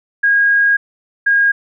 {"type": "tone pair in turn", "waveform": "sine", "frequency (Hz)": [1635, 1629.3], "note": ["G#6", "G#6"], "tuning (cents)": [-28, -34], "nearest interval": "unison", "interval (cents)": 6, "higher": "first", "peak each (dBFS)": -9, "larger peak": "neither", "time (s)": [[0.23, 0.77], [1.26, 1.52]], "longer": "first", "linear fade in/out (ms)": 10, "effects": []}